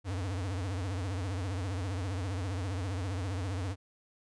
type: tone with vibrato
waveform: square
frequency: 93.9 Hz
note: F#2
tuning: 26 cents sharp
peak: -33 dBFS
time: 0.04-3.76 s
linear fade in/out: 50 ms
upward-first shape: triangle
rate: 15 Hz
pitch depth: 190 cents each way
effects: resampled to 22050 Hz